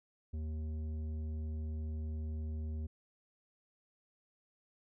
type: tone with tanh clipping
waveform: sine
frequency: 77.9 Hz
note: D#2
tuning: 3 cents sharp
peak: -38 dBFS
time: 0.33-2.87 s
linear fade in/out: 10 ms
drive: 10 dB
effects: none